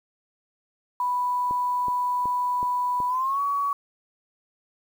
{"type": "tone with pitch glide", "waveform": "sine", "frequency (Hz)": [987.8, 1128.1], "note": ["B5", "C#6"], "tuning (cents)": [0, 30], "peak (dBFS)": -22, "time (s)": [1, 3.73], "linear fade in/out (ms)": 2, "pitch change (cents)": 230, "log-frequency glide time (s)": [3.08, 3.4]}
{"type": "click train", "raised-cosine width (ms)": 2, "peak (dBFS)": -24, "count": 5, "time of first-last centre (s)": [1.51, 3.003], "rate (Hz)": 2.68}
{"effects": ["8-bit"]}